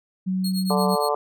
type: tone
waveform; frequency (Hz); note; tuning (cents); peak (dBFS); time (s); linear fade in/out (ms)
sine; 186.9; F#3; +18; -21; 0.26-0.96; 20
type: tone with tremolo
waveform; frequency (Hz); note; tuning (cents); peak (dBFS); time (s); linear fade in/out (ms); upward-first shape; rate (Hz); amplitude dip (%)
sawtooth; 4294; C8; +44; -24; 0.44-1.09; 5; triangle; 8.6; 100
type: harmonic tone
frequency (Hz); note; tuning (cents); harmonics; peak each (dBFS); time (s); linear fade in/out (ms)
146.6; D3; -3; 3 / 4 / 5 / 6 / 7 / 8; -25 / -26 / -27 / -28 / -28 / -29; 0.7-1.15; 2
effects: none